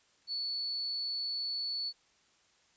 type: tone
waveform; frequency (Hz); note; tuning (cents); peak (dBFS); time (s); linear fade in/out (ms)
sine; 4437; C#8; +1; -33; 0.27-1.93; 50
effects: white hiss -68 dBFS RMS until 2.76 s + resampled to 16000 Hz